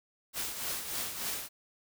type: noise with tremolo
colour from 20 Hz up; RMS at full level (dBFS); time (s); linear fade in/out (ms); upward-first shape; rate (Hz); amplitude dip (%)
white; -34; 0.33-1.49; 50; triangle; 3.4; 60
effects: none